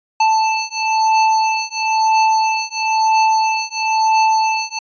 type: beating tone pair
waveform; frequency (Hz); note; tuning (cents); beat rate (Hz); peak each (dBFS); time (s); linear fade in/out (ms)
square; 880 / 881; A5 / A5; 0 / +2; 1; -17; 0.2-4.79; 5
effects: resampled to 16000 Hz